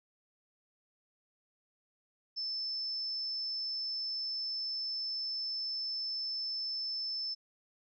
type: tone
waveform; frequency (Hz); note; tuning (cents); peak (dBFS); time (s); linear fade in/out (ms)
sine; 5274; E8; 0; -34; 2.36-7.35; 20
effects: none